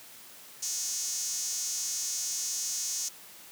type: tone with high-pass filter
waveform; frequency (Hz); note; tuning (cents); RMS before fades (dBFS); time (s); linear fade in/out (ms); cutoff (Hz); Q
sawtooth; 363; F#4; -33; -33; 0.62-3.09; 10; 6200; 4.7
effects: white hiss -50 dBFS RMS until 3.51 s + high-pass 100 Hz 12 dB/octave